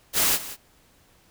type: noise with echo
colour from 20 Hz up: white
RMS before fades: -21 dBFS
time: 0.13-0.39 s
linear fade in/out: 50 ms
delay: 180 ms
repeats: 1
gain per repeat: -15 dB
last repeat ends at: 0.57 s
effects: pink hiss -59 dBFS RMS until 1.3 s